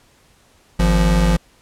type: tone pair together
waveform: square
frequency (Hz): 51.58 / 172.7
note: G#1 / F3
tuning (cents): -11 / -19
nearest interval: octave + major sixth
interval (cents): 2092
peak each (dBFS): -15 / -17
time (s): 0.79-1.37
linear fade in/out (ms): 10
effects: pink hiss -54 dBFS RMS until 1.61 s + low-pass 11000 Hz 12 dB/octave